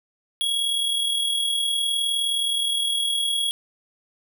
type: tone with amplitude modulation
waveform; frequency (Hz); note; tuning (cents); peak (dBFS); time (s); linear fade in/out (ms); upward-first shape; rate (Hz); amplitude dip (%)
square; 3322; G#7; 0; -20; 0.41-3.51; 0; sine; 39.4; 40
effects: none